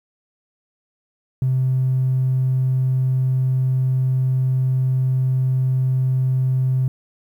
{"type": "tone", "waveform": "triangle", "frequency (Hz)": 130, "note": "C3", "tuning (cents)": -11, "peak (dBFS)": -12, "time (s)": [1.42, 6.88], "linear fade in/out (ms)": 2, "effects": ["tanh soft clip ceiling -13 dBFS", "9-bit"]}